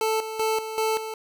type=tone with tremolo; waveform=25% pulse; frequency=440 Hz; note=A4; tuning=in tune; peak=-18 dBFS; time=0.01-1.14 s; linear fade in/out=2 ms; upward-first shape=square; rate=2.6 Hz; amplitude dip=65%; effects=none